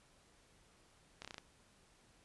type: slowing click train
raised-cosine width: 0.2 ms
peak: -29 dBFS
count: 6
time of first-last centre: 1.22-1.382 s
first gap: 27 ms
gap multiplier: 1.09
effects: pink hiss -68 dBFS RMS until 2.24 s + resampled to 24000 Hz